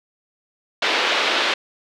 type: band-pass noise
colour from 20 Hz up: white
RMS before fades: -20 dBFS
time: 0.82-1.54 s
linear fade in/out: 5 ms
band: 310 to 3800 Hz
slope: 24 dB/octave
effects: none